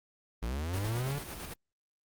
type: linear sweep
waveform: 45% pulse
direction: up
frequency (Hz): 52.3 to 146.83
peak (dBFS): -31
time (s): 0.42-1.19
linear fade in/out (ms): 10
type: noise with tremolo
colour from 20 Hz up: pink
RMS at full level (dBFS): -40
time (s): 0.73-1.54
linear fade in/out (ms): 10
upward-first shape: square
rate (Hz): 9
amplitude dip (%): 35
effects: Opus 32 kbps